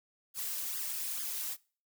blue noise with flanger, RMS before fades -37 dBFS, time 0.34-1.57 s, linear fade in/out 50 ms, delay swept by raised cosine 0.6 to 3.3 ms, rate 2.3 Hz, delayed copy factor +0.85, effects noise-tail reverb RT60 0.4 s tail -23 dB re dry

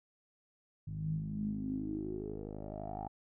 10% pulse tone with low-pass filter sweep, 51.91 Hz, G#1, in tune, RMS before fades -39 dBFS, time 0.87-3.08 s, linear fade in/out 10 ms, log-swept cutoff 130 to 810 Hz, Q 9.2, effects none

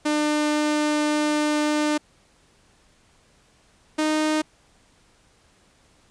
sawtooth tone pair in turn, 300.3 / 308.6 Hz, D4 / D#4, +39 / -14 cents, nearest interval unison, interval 47 cents, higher second, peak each -16 dBFS, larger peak neither, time 0.05-1.98 / 3.98-4.42 s, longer first, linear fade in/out 10 ms, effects pink hiss -59 dBFS RMS until 6.1 s + resampled to 22050 Hz

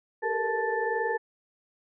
sine tone cluster, 397 / 450.8 / 472.2 / 873 / 1765 Hz, G4 / A4 / A#4 / A5 / A6, +22 / +42 / +22 / -14 / +5 cents, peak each -35 / -31 / -32 / -31 / -32 dBFS, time 0.22-1.18 s, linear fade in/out 20 ms, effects none

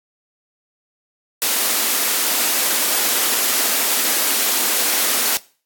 white high-pass noise, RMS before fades -18 dBFS, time 1.42-5.37 s, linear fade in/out 0 ms, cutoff 220 Hz, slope 48 dB/octave, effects noise-tail reverb RT60 0.4 s tail -21 dB re dry + AAC 64 kbps

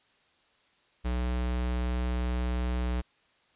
square tone, 61.4 Hz, B1, 9 cents flat, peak -28 dBFS, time 1.04-3.02 s, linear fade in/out 20 ms, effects white hiss -66 dBFS RMS until 3.55 s + resampled to 8000 Hz

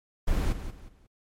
brown noise with echo, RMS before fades -25 dBFS, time 0.27-0.53 s, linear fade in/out 10 ms, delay 180 ms, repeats 3, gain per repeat -10 dB, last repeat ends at 1.07 s, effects MP3 64 kbps

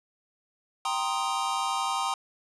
square chord, C minor seventh, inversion second, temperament equal with one note detuned, 784 / 935 / 1046.5 / 1244.5 Hz, G5 / Bb5 / C6 / Eb6, 0 / +5 / 0 / 0 cents, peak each -33 dBFS, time 0.85-2.14 s, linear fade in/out 2 ms, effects resampled to 24000 Hz + 9-bit

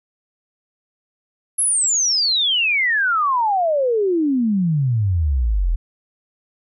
sine exponential sweep, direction down, 11220 to 38.68 Hz, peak -15 dBFS, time 1.58-5.76 s, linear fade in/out 10 ms, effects none

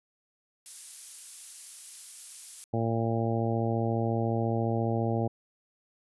violet noise, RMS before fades -39 dBFS, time 0.66-2.64 s, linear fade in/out 0 ms
harmonic tone, 114.4 Hz, A#2, 32 cents flat, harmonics 1 / 2 / 3 / 4 / 5 / 6 / 7, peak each -29 / -32 / -34 / -35 / -36 / -37 / -37 dBFS, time 2.73-5.28 s, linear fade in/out 10 ms
effects resampled to 24000 Hz

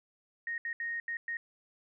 sine tone bursts at uneven times, 1861 Hz, A#6, 3 cents flat, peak -33 dBFS, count 5, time 0.47-0.58 / 0.65-0.73 / 0.8-1 / 1.08-1.17 / 1.28-1.37 s, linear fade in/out 2 ms, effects none

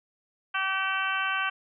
harmonic tone, 384.4 Hz, G4, 34 cents flat, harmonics 2 / 3 / 4 / 5 / 6 / 7 / 8, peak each -37 / -31 / -29 / -40 / -37 / -33 / -37 dBFS, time 0.54-1.5 s, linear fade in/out 10 ms, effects none

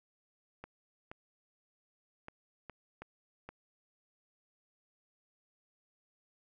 clicks, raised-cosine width 0.5 ms, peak -30 dBFS, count 6, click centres 0.64 / 1.115 / 2.284 / 2.697 / 3.02 / 3.49 s, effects none

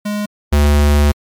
square tone pair in turn, 207.8 / 73.05 Hz, G#3 / D2, +1 / -9 cents, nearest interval octave + tritone, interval 1810 cents, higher first, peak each -18 / -9 dBFS, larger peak second, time 0.05-0.26 / 0.52-1.12 s, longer second, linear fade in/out 10 ms, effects MP3 96 kbps

